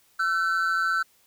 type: tone pair together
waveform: triangle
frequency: 1344 / 1518.2 Hz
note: E6 / F#6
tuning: +33 / +44 cents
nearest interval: major second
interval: 211 cents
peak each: -23 dBFS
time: 0.19-1.03 s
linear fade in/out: 10 ms
effects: white hiss -62 dBFS RMS until 1.26 s